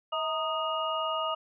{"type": "tone cluster", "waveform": "sine", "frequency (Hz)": [641, 929, 1242, 2860], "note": ["E5", "A#5", "D#6", "F7"], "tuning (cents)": [-49, -6, -3, 41], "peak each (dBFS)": [-33, -36, -31, -36], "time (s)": [0.12, 1.35], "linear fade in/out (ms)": 10, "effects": []}